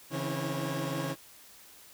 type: tone cluster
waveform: 25% pulse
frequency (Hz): 140 / 164.4 / 265.2 / 323 / 547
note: C#3 / E3 / C4 / E4 / C#5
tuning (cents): +18 / -4 / +23 / -35 / -23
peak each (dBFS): -32 / -33 / -38 / -39 / -34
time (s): 0.1-1.16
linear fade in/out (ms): 50
effects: white hiss -54 dBFS RMS until 1.93 s